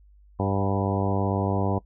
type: harmonic tone with a mistuned harmonic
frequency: 98 Hz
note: G2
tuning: in tune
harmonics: 1 / 2 / 3 / 4 / 5 / 6 / 7 / 8 / 9 / 10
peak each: -26 / -29 / -31 / -32 / -33 / -34 / -34 / -35 / -36 / -36 dBFS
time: 0.39-1.79 s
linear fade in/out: 10 ms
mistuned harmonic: 7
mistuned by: +16 cents
effects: noise-tail reverb RT60 0.1 s tail -21 dB re dry + added 50 Hz sine -51 dBFS peak until 1.85 s